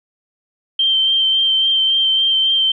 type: tone with vibrato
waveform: sine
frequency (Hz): 3136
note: G7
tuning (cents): 0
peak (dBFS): -12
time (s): 0.79-2.72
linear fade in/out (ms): 5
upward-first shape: sine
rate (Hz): 3.6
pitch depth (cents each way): 16
effects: none